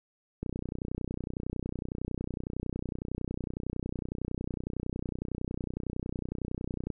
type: click train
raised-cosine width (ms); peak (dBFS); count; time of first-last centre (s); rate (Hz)
3; -21; 201; 0.43-6.902; 30.9
effects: none